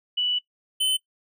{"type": "tone pair in turn", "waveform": ["sine", "square"], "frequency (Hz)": [2960, 3045], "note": ["F#7", "F#7"], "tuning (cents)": [0, 49], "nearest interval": "unison", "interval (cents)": 49, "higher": "second", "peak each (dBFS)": -21, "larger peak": "neither", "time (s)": [[0.17, 0.39], [0.8, 0.97]], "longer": "first", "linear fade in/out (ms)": 10, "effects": ["noise-tail reverb RT60 0.1 s tail -20 dB re dry"]}